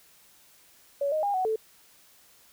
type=tone with pitch steps; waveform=sine; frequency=564 / 621 / 810 / 745 / 439.9 Hz; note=C#5 / D#5 / G#5 / F#5 / A4; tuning=+30 / -3 / -43 / +12 / 0 cents; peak=-24 dBFS; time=1.01-1.56 s; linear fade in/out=5 ms; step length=110 ms; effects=white hiss -58 dBFS RMS until 2.52 s